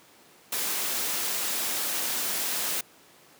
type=noise; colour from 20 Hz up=white; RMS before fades=-29 dBFS; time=0.52-2.81 s; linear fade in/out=5 ms; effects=pink hiss -55 dBFS RMS until 3.39 s + high-pass 200 Hz 12 dB/octave